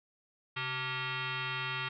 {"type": "tone with frequency modulation", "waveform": "sine", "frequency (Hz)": 647, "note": "E5", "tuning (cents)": -32, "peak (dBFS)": -33, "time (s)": [0.56, 1.89], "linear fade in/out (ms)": 10, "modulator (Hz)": 514, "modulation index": 5.6, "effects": []}